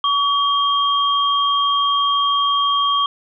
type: tone pair together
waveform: sine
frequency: 1133 / 3213 Hz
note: C#6 / G7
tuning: +37 / +42 cents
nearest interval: octave + tritone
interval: 1805 cents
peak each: -16 / -19 dBFS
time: 0.04-3.06 s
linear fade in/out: 2 ms
effects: none